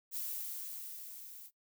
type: noise with level ramp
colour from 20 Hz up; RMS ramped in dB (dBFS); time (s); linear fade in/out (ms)
violet; -38 to -52; 0.11-1.51; 50
effects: noise-tail reverb RT60 0.1 s tail -18 dB re dry